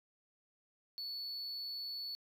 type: tone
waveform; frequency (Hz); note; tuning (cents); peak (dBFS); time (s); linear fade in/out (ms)
sine; 4435; C#8; 0; -37; 0.98-2.15; 0
effects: tanh soft clip ceiling -39 dBFS + 12-bit